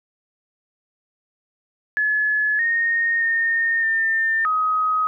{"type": "tone with pitch steps", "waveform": "sine", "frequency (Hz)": [1709, 1850, 1833, 1801, 1261], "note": ["G#6", "A#6", "A#6", "A6", "D#6"], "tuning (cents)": [49, -14, -30, 40, 23], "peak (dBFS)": -17, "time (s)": [1.97, 5.07], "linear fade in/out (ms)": 0, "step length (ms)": 620, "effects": []}